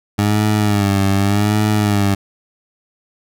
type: tone with vibrato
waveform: 20% pulse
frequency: 102.1 Hz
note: G#2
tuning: 29 cents flat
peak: -8 dBFS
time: 0.18-2.15 s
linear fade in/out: 10 ms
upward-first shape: sine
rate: 0.85 Hz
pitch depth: 73 cents each way
effects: none